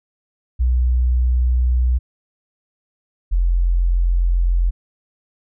sine tone pair in turn, 61.7 / 43.65 Hz, B1 / F1, -1 / 0 cents, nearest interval tritone, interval 599 cents, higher first, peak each -13 dBFS, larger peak neither, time 0.59-1.99 / 3.31-4.71 s, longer neither, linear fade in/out 20 ms, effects none

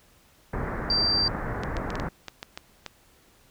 pink low-pass noise, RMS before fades -31 dBFS, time 0.53-2.09 s, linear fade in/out 5 ms, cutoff 1900 Hz, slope 48 dB/octave
sine tone, 4699 Hz, D8, in tune, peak -21 dBFS, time 0.9-1.28 s, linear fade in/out 2 ms
clicks, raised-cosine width 0.2 ms, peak -17 dBFS, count 9, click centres 1.635 / 1.768 / 1.904 / 1.955 / 1.999 / 2.283 / 2.429 / 2.575 / 2.863 s
effects pink hiss -59 dBFS RMS until 3.5 s

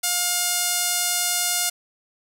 sawtooth tone with band-pass filter, 710 Hz, F5, 28 cents sharp, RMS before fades -23 dBFS, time 0.03-1.7 s, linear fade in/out 10 ms, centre 9300 Hz, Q 1, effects none

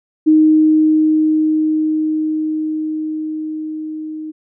sine tone with level ramp, 311.1 Hz, D#4, in tune, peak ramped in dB -6 to -24 dBFS, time 0.26-4.32 s, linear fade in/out 20 ms, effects none

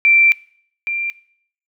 sine tone pair in turn, 2349 / 2371 Hz, D7 / D7, 0 / +16 cents, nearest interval unison, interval 16 cents, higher second, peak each -9 / -18 dBFS, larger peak first, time 0.05-0.32 / 0.87-1.1 s, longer first, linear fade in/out 0 ms, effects noise-tail reverb RT60 0.6 s tail -21 dB re dry

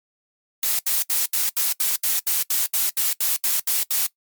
blue noise bursts, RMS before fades -21 dBFS, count 15, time 0.63-4.066 s, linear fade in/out 2 ms, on 160 ms, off 74 ms, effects noise-tail reverb RT60 0.1 s tail -20 dB re dry + MP3 96 kbps

